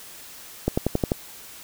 accelerating click train, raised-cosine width 2 ms, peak -7 dBFS, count 6, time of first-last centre 0.68-1.118 s, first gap 95 ms, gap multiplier 0.96, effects white hiss -43 dBFS RMS until 1.63 s

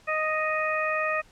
harmonic tone, 622.3 Hz, D#5, in tune, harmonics 1 / 2 / 3 / 4, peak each -29 / -29 / -30 / -31 dBFS, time 0.07-1.22 s, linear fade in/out 20 ms, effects pink hiss -57 dBFS RMS until 1.31 s + low-pass 8000 Hz 12 dB/octave

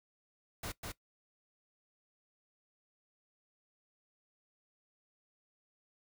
pink noise with echo, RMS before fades -41 dBFS, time 0.63-0.72 s, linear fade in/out 5 ms, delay 200 ms, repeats 1, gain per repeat -2 dB, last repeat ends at 0.92 s, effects noise-tail reverb RT60 0.1 s tail -17 dB re dry

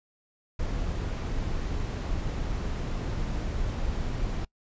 brown noise, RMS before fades -30 dBFS, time 0.59-4.45 s, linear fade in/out 5 ms, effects noise-tail reverb RT60 0.1 s tail -24 dB re dry + resampled to 16000 Hz

